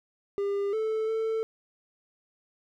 triangle tone with pitch steps, 401 / 438.8 / 444.8 Hz, G4 / A4 / A4, +39 / -5 / +19 cents, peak -24 dBFS, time 0.38-1.43 s, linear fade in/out 0 ms, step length 350 ms, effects none

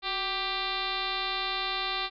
sine tone with frequency modulation, 2370 Hz, D7, 15 cents sharp, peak -28 dBFS, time 0.02-2.1 s, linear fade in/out 50 ms, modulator 400 Hz, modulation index 4.6, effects none

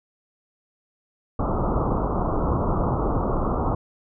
pink low-pass noise, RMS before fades -23 dBFS, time 1.39-3.75 s, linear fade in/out 5 ms, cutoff 1300 Hz, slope 96 dB/octave, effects none

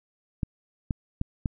clicks, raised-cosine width 5 ms, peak -14 dBFS, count 4, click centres 0.432 / 0.908 / 1.214 / 1.458 s, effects none

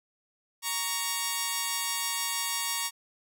5% pulse tone pair together, 932.3 / 1120 Hz, A#5 / C#6, 0 / +18 cents, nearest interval minor third, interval 318 cents, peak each -19 / -20 dBFS, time 0.62-2.91 s, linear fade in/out 50 ms, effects none

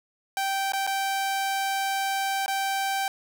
sawtooth tone with dropouts, 780 Hz, G5, 9 cents flat, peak -21 dBFS, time 0.37-3.08 s, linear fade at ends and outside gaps 1 ms, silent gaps 0.721-0.734 / 0.867-0.874 / 2.461-2.48 s, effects none

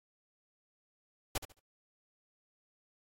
pink noise with echo, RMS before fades -33 dBFS, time 1.35-1.38 s, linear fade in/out 5 ms, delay 72 ms, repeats 3, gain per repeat -12 dB, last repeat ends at 1.596 s, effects AAC 48 kbps

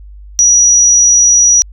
sine tone, 5820 Hz, F#8, 29 cents flat, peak -4 dBFS, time 0.39-1.62 s, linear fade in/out 0 ms, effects added 50 Hz sine -30 dBFS peak until 1.72 s

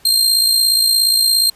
sawtooth tone with amplitude modulation, 4186 Hz, C8, in tune, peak -6 dBFS, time 0.05-1.5 s, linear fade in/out 5 ms, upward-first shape sine, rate 57.1 Hz, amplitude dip 50%, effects pink hiss -49 dBFS RMS until 1.55 s + resampled to 32000 Hz

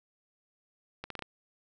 accelerating click train, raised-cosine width 0.3 ms, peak -22 dBFS, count 5, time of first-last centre 1.04-1.223 s, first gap 63 ms, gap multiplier 0.79, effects none

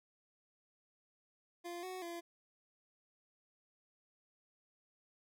25% pulse tone with pitch steps, 347 / 370.7 / 341.7 Hz, F4 / F#4 / F4, -11 / +3 / -38 cents, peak -39 dBFS, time 1.64-2.21 s, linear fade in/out 20 ms, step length 190 ms, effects none

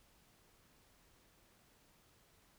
silence, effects pink hiss -69 dBFS RMS until 2.58 s

